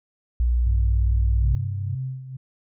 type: tone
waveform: sine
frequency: 59.6 Hz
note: A#1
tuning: 39 cents sharp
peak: -17 dBFS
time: 0.4-1.55 s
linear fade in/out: 0 ms
type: tone with pitch glide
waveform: sine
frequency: 97.2 to 97.88 Hz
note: G2 to G2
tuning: -14 to -2 cents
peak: -25 dBFS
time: 0.65-1.96 s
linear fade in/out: 20 ms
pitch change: +12 cents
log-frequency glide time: 0.85-1.56 s
type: tone with tremolo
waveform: sine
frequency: 130.81 Hz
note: C3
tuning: in tune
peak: -25 dBFS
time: 1.42-2.37 s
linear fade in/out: 10 ms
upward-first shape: sine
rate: 2.1 Hz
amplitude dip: 70%
effects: none